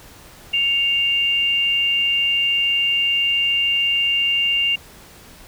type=tone pair together; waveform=sine; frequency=2217 / 2793 Hz; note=C#7 / F7; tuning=0 / -1 cents; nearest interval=major third; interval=399 cents; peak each=-28 / -16 dBFS; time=0.53-4.76 s; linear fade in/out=10 ms; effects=pink hiss -44 dBFS RMS until 5.47 s